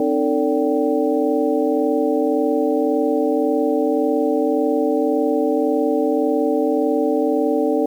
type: tone cluster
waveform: sine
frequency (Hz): 262.3 / 304.1 / 449.1 / 574 / 775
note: C4 / D#4 / A4 / D5 / G5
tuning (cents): +4 / -40 / +35 / -40 / -20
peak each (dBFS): -23 / -20 / -20 / -23 / -27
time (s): 0-7.86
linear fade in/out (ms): 2
effects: 8-bit